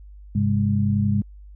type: tone cluster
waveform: sine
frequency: 101.1 / 131.9 / 204.3 Hz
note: G#2 / C3 / G#3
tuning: -46 / +14 / -28 cents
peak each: -21 / -25 / -21 dBFS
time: 0.35-1.22 s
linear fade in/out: 5 ms
effects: added 50 Hz sine -40 dBFS peak until 1.55 s